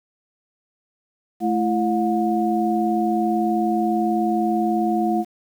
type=tone cluster; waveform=sine; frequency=217.4 / 335.8 / 719 Hz; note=A3 / E4 / F#5; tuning=-21 / +32 / -50 cents; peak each=-22 dBFS; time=1.4-5.25 s; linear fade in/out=50 ms; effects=8-bit